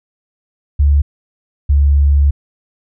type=tone pair in turn; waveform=sine; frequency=71.7 / 71.12 Hz; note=D2 / C#2; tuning=-41 / +45 cents; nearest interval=unison; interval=14 cents; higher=first; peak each=-7 dBFS; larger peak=neither; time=0.79-1.02 / 1.69-2.31 s; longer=second; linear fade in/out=10 ms; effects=none